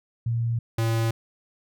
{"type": "tone pair in turn", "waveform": ["sine", "square"], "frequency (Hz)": [116.54, 113.68], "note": ["A#2", "A#2"], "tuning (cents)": [0, -43], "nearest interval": "unison", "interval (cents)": 43, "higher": "first", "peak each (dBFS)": -22, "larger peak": "neither", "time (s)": [[0.26, 0.59], [0.78, 1.11]], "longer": "neither", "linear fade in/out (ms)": 5, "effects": []}